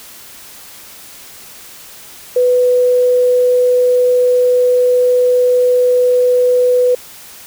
sine tone, 496.7 Hz, B4, 10 cents sharp, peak -8 dBFS, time 2.36-6.95 s, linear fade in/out 5 ms, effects white hiss -36 dBFS RMS until 7.46 s

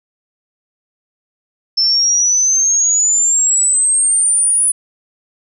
sine exponential sweep, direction up, 5300 to 9956 Hz, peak -10 dBFS, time 1.77-4.72 s, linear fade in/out 10 ms, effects none

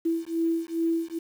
sine beating tone pair, 329.6 / 332 Hz, E4 / E4, 0 / +12 cents, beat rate 2.4 Hz, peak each -27 dBFS, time 0.05-1.19 s, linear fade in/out 10 ms, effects 8-bit

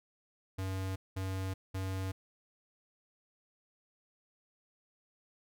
square tone bursts, 95 Hz, F#2, 46 cents sharp, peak -35 dBFS, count 3, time 0.58-2.12 s, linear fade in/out 10 ms, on 380 ms, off 200 ms, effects none

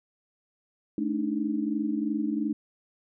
sine tone cluster, 216.5 / 287.7 / 310.6 Hz, A3 / D4 / D#4, -28 / -36 / -3 cents, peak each -30 dBFS, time 0.98-2.53 s, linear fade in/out 2 ms, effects none

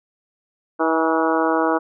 harmonic tone with a mistuned harmonic, 161.2 Hz, E3, 38 cents flat, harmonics 2 / 3 / 4 / 5 / 6 / 7 / 8 / 9, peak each -21 / -23 / -24 / -25 / -26 / -26 / -27 / -28 dBFS, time 0.79-1.79 s, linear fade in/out 20 ms, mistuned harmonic 5, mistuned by +39 cents, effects none

